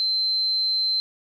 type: tone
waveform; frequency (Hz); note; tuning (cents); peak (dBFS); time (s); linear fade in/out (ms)
sine; 4100; C8; -36; -20; 0-1; 0
effects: 9-bit